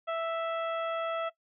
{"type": "harmonic tone", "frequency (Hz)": 659.3, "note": "E5", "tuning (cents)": 0, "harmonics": [1, 2, 3, 4, 5], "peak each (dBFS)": [-31, -34, -45, -46, -47], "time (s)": [0.07, 1.3], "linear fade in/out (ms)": 20, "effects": ["noise-tail reverb RT60 0.1 s tail -19 dB re dry"]}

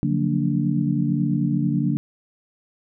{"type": "tone cluster", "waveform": "sine", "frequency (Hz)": [144.5, 177.6, 186.8, 228.9, 290.3], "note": ["D3", "F3", "F#3", "A#3", "D4"], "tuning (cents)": [-28, 29, 17, -31, -20], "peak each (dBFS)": [-23, -26, -28, -25, -25], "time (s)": [0.03, 1.97], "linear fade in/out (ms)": 0, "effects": []}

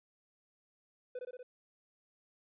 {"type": "tone with echo", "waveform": "triangle", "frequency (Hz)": 500, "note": "B4", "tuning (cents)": 21, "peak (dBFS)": -36, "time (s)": [1.15, 1.19], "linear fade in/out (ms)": 5, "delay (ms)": 60, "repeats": 4, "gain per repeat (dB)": -2, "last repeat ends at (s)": 1.43, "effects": ["resampled to 8000 Hz", "13-bit"]}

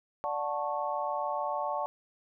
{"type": "chord", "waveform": "sine", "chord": "D major seventh", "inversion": "none", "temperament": "just", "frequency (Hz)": [587.3, 734.2, 881, 1101.2], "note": ["D5", "F#5", "A5", "C#6"], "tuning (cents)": [0, -14, 2, -12], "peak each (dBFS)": [-35, -36, -34, -36], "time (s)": [0.24, 1.86], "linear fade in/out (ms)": 0, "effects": []}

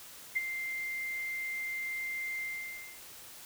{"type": "tone with ADSR envelope", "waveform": "sine", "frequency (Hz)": 2093, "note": "C7", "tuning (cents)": 0, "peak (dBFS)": -25, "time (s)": [0.35, 3.01], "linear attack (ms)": 18, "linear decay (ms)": 26, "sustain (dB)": -9, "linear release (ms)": 600, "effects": ["white hiss -50 dBFS RMS until 3.45 s"]}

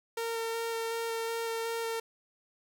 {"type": "tone with vibrato", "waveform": "sawtooth", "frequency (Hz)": 457.3, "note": "A#4", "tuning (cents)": -33, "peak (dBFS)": -28, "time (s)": [0.17, 2], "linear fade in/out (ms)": 5, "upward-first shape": "square", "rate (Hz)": 2.7, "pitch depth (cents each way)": 9, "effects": []}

